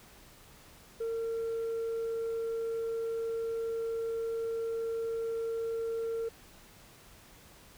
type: tone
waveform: sine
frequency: 456.1 Hz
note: A#4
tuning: 38 cents flat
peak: -29 dBFS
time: 1-6.29 s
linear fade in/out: 10 ms
effects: tanh soft clip ceiling -30 dBFS + pink hiss -56 dBFS RMS until 7.77 s